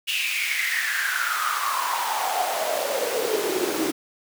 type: noise with high-pass filter sweep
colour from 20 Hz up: pink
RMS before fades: -25 dBFS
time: 0.07-3.92 s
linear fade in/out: 20 ms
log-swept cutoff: 2800 to 310 Hz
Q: 8
effects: none